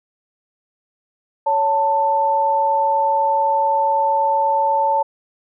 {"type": "tone pair together", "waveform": "sine", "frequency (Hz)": [559.4, 888], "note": ["C#5", "A5"], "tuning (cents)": [16, 16], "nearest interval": "minor sixth", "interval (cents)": 800, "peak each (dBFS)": [-21, -15], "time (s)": [1.46, 5.03], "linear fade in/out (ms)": 10, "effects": []}